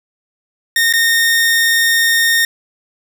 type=tone with dropouts; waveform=sawtooth; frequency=1839 Hz; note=A#6; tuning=24 cents flat; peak=-7 dBFS; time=0.76-2.45 s; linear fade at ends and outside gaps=2 ms; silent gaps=0.927-0.936 s; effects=8-bit